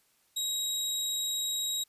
25% pulse tone, 3818 Hz, A#7, 41 cents sharp, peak -26 dBFS, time 0.36-1.84 s, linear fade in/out 10 ms, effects white hiss -69 dBFS RMS until 1.88 s + resampled to 32000 Hz

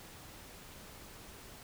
silence, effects pink hiss -52 dBFS RMS until 1.63 s

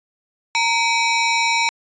sawtooth ring-modulated tone, 1600 Hz, G6, 35 cents sharp, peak -9 dBFS, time 0.55-1.69 s, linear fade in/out 0 ms, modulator 679 Hz, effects resampled to 16000 Hz

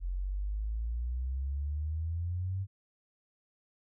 sine exponential sweep, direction up, 43.65 to 98 Hz, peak -31 dBFS, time 0-2.67 s, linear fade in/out 50 ms, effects none

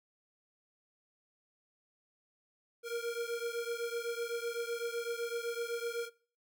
square beating tone pair, 466.2 / 474.1 Hz, A#4 / A#4, 0 / +29 cents, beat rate 7.9 Hz, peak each -38 / -40 dBFS, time 2.83-6.1 s, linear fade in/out 50 ms, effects noise-tail reverb RT60 0.4 s tail -20 dB re dry

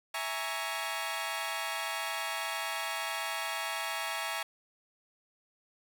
15% pulse chord, A# half-diminished seventh, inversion second, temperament equal with one note detuned, 659.3 / 830.6 / 932.3 / 1117.1 Hz, E5 / G#5 / A#5 / C#6, 0 / 0 / 0 / +13 cents, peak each -33 / -32 / -33 / -33 dBFS, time 0.14-4.43 s, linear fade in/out 5 ms, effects none

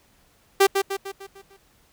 sawtooth tone with echo, 392 Hz, G4, in tune, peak -9 dBFS, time 0.6-0.67 s, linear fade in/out 10 ms, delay 150 ms, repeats 6, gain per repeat -6 dB, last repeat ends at 1.57 s, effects pink hiss -60 dBFS RMS until 1.92 s

